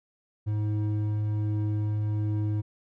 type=tone pair together; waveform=triangle; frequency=105.6 / 318.1 Hz; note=G#2 / D#4; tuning=+29 / +38 cents; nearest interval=octave + perfect fifth; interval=1909 cents; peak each=-23 / -35 dBFS; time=0.46-2.62 s; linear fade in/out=20 ms; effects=none